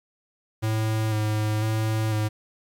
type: tone with vibrato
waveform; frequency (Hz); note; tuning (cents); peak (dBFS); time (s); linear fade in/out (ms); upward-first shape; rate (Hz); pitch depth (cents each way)
square; 108.5; A2; -24; -23; 0.62-2.29; 20; square; 1; 20
effects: 10-bit